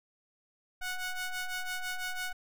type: ring-modulated tone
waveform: sawtooth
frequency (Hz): 736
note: F#5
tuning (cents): -9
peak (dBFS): -27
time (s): 0.81-2.33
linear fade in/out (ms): 10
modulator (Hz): 739
effects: none

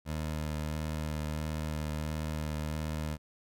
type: tone with vibrato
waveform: 20% pulse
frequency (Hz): 77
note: D#2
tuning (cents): -17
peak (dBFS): -28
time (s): 0.05-3.18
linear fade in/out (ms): 50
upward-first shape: sine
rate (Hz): 1.5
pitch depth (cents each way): 17
effects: none

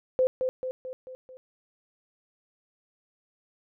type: tone with echo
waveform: sine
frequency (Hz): 514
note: C5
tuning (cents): -31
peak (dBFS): -19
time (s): 0.19-0.27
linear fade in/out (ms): 0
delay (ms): 220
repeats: 5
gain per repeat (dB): -5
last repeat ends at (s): 1.37
effects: none

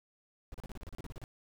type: noise bursts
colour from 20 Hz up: brown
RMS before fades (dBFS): -43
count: 13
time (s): 0.52-1.239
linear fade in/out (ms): 0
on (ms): 23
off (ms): 35
effects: none

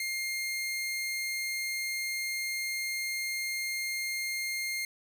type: tone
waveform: sawtooth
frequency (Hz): 2120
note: C7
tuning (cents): +22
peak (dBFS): -28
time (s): 0-4.85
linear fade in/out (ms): 2
effects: none

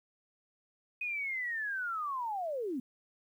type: linear sweep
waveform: sine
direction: down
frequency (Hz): 2513 to 233.1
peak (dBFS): -33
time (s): 1.01-2.8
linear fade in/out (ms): 5
effects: 11-bit

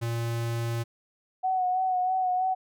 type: tone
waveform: square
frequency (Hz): 116.54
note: A#2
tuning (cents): 0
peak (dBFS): -28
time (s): 0.01-0.84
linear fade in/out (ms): 20
type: tone with vibrato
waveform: sine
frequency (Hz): 741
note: F#5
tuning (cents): +2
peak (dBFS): -23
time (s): 1.43-2.55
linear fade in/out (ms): 20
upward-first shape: sine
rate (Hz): 3.1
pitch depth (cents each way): 31
effects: none

